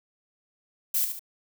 violet noise with echo, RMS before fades -25 dBFS, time 0.94-1.05 s, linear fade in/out 5 ms, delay 72 ms, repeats 2, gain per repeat -7 dB, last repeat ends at 1.194 s, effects none

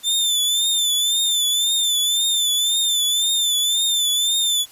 sawtooth tone with vibrato, 3548 Hz, A7, 14 cents sharp, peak -14 dBFS, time 0.03-4.66 s, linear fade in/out 50 ms, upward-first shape triangle, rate 1.9 Hz, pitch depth 69 cents each way, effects white hiss -47 dBFS RMS until 4.71 s + resampled to 32000 Hz

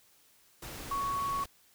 sine tone in noise, 1114 Hz, C#6, 8 cents sharp, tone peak -30 dBFS, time 0.91-1.44 s, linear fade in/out 5 ms, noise pink, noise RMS -43 dBFS, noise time 0.62-1.46 s, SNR +10 dB, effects white hiss -64 dBFS RMS until 1.74 s

